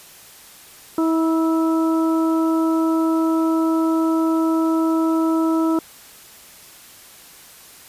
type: harmonic tone with a mistuned harmonic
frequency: 323.7 Hz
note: E4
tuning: 31 cents flat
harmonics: 1 / 2 / 3 / 4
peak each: -16 / -28 / -29 / -28 dBFS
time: 0.98-5.79 s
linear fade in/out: 2 ms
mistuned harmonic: 4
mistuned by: +23 cents
effects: white hiss -44 dBFS RMS until 7.88 s + resampled to 32000 Hz